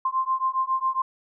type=beating tone pair; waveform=sine; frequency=1046.5 / 1053.8 Hz; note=C6 / C6; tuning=0 / +12 cents; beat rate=7.3 Hz; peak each=-25 dBFS; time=0.05-1.02 s; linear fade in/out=5 ms; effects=none

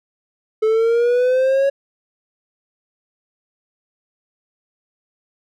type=exponential sweep; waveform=triangle; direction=up; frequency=432.7 to 557 Hz; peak=-11 dBFS; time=0.62-1.7 s; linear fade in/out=10 ms; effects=none

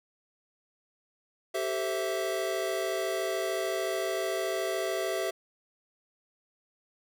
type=chord; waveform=square; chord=A minor seventh; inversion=third; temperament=equal with one note detuned; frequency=386.4 / 440 / 523.3 / 659.3 Hz; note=G4 / A4 / C5 / E5; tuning=-25 / 0 / 0 / 0 cents; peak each=-34 / -39 / -38 / -33 dBFS; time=1.54-5.31 s; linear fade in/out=10 ms; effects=none

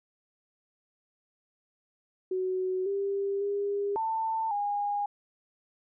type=tone with pitch steps; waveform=sine; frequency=372.1 / 396.8 / 403.8 / 892 / 818 Hz; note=F#4 / G4 / G#4 / A5 / G#5; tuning=+10 / +21 / -49 / +23 / -26 cents; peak=-27 dBFS; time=2.31-5.06 s; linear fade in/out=5 ms; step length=550 ms; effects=none

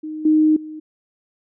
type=tone with level steps; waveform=sine; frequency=309.7 Hz; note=D#4; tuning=8 cents flat; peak=-26 / -11 / -30 dBFS; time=0.03-0.8 s; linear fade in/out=10 ms; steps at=0.25 / 0.56 s; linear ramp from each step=5 ms; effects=none

